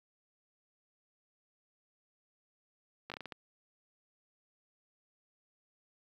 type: slowing click train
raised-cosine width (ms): 0.3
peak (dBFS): -26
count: 7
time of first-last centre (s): 3.1-3.322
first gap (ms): 17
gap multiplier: 1.31
effects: high-pass 100 Hz 12 dB/octave + 11-bit